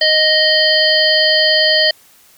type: harmonic tone with a mistuned harmonic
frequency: 622.3 Hz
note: D#5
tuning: in tune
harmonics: 1 / 3 / 5 / 7 / 8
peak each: -16 / -16 / -16 / -16 / -16 dBFS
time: 0.01-1.91 s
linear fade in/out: 5 ms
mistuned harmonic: 8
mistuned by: -56 cents
effects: white hiss -48 dBFS RMS until 2.37 s